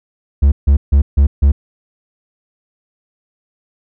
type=tone bursts; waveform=triangle; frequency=70.2 Hz; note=C#2; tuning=22 cents sharp; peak=-4 dBFS; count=5; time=0.42-1.52 s; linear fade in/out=10 ms; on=100 ms; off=150 ms; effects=none